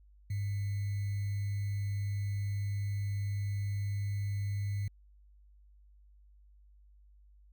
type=tone with sample-and-hold; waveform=sine; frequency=100.8 Hz; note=G2; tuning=49 cents sharp; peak=-31 dBFS; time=0.3-4.88 s; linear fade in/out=5 ms; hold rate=2100 Hz; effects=added 50 Hz sine -57 dBFS peak until 7.52 s